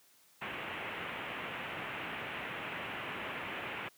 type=low-pass noise; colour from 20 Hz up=white; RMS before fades=-41 dBFS; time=0.41-3.89 s; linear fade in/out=10 ms; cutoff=2900 Hz; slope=48 dB/octave; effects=white hiss -65 dBFS RMS until 3.97 s + high-pass 100 Hz 12 dB/octave